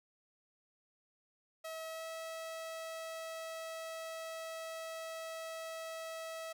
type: tone with pitch glide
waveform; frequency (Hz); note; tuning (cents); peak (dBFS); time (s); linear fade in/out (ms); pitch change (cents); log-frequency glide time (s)
sawtooth; 644 to 649.2; E5 to E5; -41 to -27; -38; 1.64-6.53; 10; +14; 1.89-2.06
effects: none